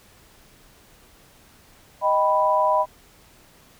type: chord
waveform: sine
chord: Eb augmented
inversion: none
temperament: equal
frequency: 622.3 / 784 / 987.8 Hz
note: Eb5 / G5 / B5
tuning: 0 / 0 / 0 cents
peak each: -21 / -25 / -19 dBFS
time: 2.01-2.86 s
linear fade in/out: 50 ms
effects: pink hiss -53 dBFS RMS until 3.79 s